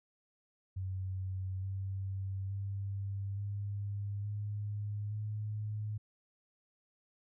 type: tone with pitch steps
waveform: sine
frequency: 94.3 / 96.56 / 98.87 / 101.24 / 103.67 / 106.15 Hz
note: F#2 / G2 / G2 / G#2 / G#2 / G#2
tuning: +33 / -26 / +15 / -44 / -3 / +38 cents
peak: -35 dBFS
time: 0.76-5.98 s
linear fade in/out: 10 ms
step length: 870 ms
effects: none